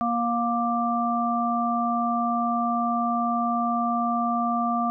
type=harmonic tone; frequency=235.6 Hz; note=A#3; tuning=19 cents sharp; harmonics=1 / 3 / 5; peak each=-26 / -26 / -26 dBFS; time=0.01-4.9 s; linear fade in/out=0 ms; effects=none